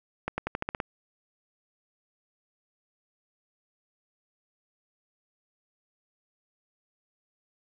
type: accelerating click train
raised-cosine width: 0.5 ms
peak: -14 dBFS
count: 8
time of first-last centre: 0.28-0.802 s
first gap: 100 ms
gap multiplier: 0.9
effects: none